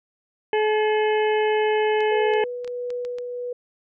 harmonic tone, 428.4 Hz, A4, 46 cents flat, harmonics 1 / 2 / 4 / 5 / 6 / 7, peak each -19 / -25 / -31 / -33 / -35 / -36 dBFS, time 0.53-2.44 s, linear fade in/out 2 ms
clicks, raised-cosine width 0.2 ms, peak -24 dBFS, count 7, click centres 2.006 / 2.337 / 2.646 / 2.677 / 2.904 / 3.05 / 3.185 s
sine tone with tremolo, 490 Hz, B4, 14 cents flat, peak -25 dBFS, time 2.11-3.53 s, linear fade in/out 5 ms, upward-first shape triangle, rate 1.5 Hz, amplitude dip 35%
effects none

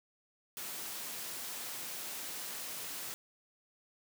white high-pass noise, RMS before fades -42 dBFS, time 0.57-3.14 s, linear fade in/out 0 ms, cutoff 140 Hz, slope 12 dB/octave, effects none

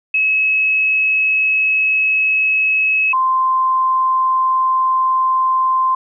sine tone pair in turn, 2574 / 1041.8 Hz, E7 / C6, -42 / -8 cents, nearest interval octave + major third, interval 1566 cents, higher first, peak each -12 dBFS, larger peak neither, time 0.14-3.13 / 3.13-5.95 s, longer first, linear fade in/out 5 ms, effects none

